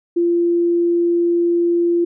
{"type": "tone", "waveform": "sine", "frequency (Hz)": 343.9, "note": "F4", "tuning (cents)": -27, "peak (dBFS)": -13, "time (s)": [0.16, 2.05], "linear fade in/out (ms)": 10, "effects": []}